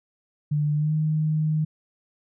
sine tone with pitch glide, 148.7 to 154.93 Hz, D3 to D#3, +22 to -7 cents, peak -20 dBFS, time 0.51-1.65 s, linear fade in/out 10 ms, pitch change +71 cents, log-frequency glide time 0.75-0.93 s, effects none

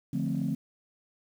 sine chord, D minor seventh, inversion none, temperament equal, 146.83 / 174.61 / 220 / 261.6 Hz, D3 / F3 / A3 / C4, 0 / 0 / 0 / 0 cents, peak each -32 dBFS, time 0.13-0.55 s, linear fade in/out 5 ms, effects tanh soft clip ceiling -20 dBFS + 9-bit

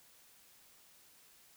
silence, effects white hiss -63 dBFS RMS until 1.56 s

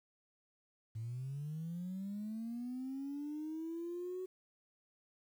sine linear sweep, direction up, 108 to 374.3 Hz, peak -38 dBFS, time 0.95-4.26 s, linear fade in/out 10 ms, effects tanh soft clip ceiling -36 dBFS + 11-bit

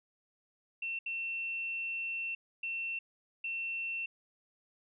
sine tone bursts at uneven times, 2700 Hz, E7, 41 cents sharp, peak -34 dBFS, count 4, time 0.82-0.99 / 1.06-2.35 / 2.63-2.99 / 3.44-4.06 s, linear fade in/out 5 ms, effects none

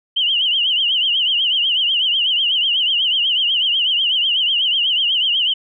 sine tone with vibrato, 3009 Hz, F#7, 28 cents sharp, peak -14 dBFS, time 0.16-5.54 s, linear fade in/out 10 ms, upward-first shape triangle, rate 8.1 Hz, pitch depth 150 cents each way, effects none

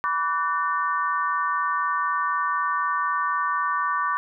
sine tone cluster, 988 / 1152 / 1498 / 1800 Hz, B5 / D6 / F#6 / A6, 0 / -34 / +21 / +39 cents, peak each -30 / -23 / -30 / -32 dBFS, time 0.04-4.17 s, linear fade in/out 0 ms, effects none

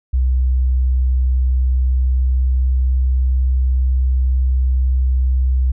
sine tone with pitch glide, 63.7 to 64.14 Hz, C2 to C2, -46 to -34 cents, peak -12 dBFS, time 0.13-5.72 s, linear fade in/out 10 ms, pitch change +12 cents, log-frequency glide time 1.49-3.14 s, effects none

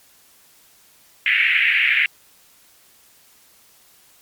white band-pass noise, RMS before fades -17 dBFS, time 1.26-2.06 s, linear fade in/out 2 ms, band 1800 to 2600 Hz, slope 48 dB/octave, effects white hiss -53 dBFS RMS until 4.21 s + MP3 96 kbps

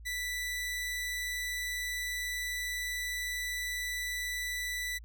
sawtooth tone, 1975.5 Hz, B6, in tune, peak -30 dBFS, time 0.05-4.99 s, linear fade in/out 20 ms, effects added 56 Hz sine -46 dBFS peak until 5.04 s

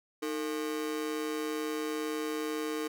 45% pulse ring-modulated tone, 381.8 Hz, G4, 46 cents flat, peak -29 dBFS, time 0.22-2.88 s, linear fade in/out 10 ms, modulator 71 Hz, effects none

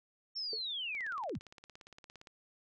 sine linear sweep, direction down, 5480 to 30.87 Hz, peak -36 dBFS, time 0.35-1.39 s, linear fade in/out 20 ms
sine tone with exponential decay, 439.6 Hz, A4, 2 cents flat, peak -36 dBFS, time 0.53-0.61 s, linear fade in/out 2 ms, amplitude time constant 16 ms
click train, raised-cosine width 0.2 ms, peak -35 dBFS, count 24, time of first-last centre 0.95-2.272 s, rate 17.4 Hz
effects none

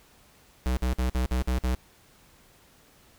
square tone bursts, 62.9 Hz, B1, 32 cents sharp, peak -24 dBFS, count 7, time 0.66-1.748 s, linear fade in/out 0 ms, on 110 ms, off 53 ms, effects pink hiss -58 dBFS RMS until 3.18 s

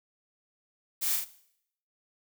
blue noise with echo, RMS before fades -30 dBFS, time 1.01-1.17 s, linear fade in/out 20 ms, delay 40 ms, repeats 2, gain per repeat -3 dB, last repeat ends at 1.25 s, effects noise-tail reverb RT60 0.7 s tail -17 dB re dry

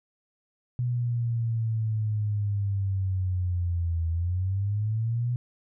sine linear two-way sweep, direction down then up, 123.47 to 82 to 123.47 Hz, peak -24 dBFS, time 0.79-5.36 s, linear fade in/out 0 ms, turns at 4.09 s, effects none

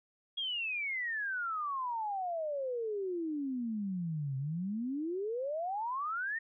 sine exponential two-way sweep, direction down then up, 3324 to 130.81 to 1875 Hz, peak -33 dBFS, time 0.37-6.39 s, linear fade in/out 10 ms, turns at 4.37 s, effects none

